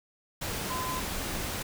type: tone in noise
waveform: sine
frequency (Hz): 1021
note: C6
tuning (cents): -43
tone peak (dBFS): -33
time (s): 0.7-1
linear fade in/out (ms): 10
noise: pink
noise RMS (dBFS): -34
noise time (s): 0.41-1.63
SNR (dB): -2
effects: none